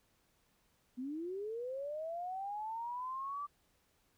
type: linear sweep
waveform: sine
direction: up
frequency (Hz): 241.5 to 1173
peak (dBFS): -38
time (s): 0.97-3.47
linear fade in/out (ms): 20
effects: pink hiss -74 dBFS RMS until 4.17 s